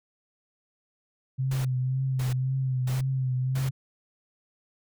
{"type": "tone with vibrato", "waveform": "sine", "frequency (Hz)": 130.2, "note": "C3", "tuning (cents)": -8, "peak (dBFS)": -24, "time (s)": [1.38, 3.71], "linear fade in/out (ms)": 20, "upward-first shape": "triangle", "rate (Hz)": 1.9, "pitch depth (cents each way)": 49}
{"type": "noise bursts", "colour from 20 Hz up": "pink", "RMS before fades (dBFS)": -39, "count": 4, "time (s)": [1.51, 3.69], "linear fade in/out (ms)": 5, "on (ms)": 140, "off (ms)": 540}
{"effects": []}